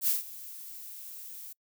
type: noise with ADSR envelope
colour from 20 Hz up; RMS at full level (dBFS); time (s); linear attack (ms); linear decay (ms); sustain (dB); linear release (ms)
violet; -25; 0.01-1.53; 67; 150; -19; 7
effects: noise-tail reverb RT60 0.1 s tail -26 dB re dry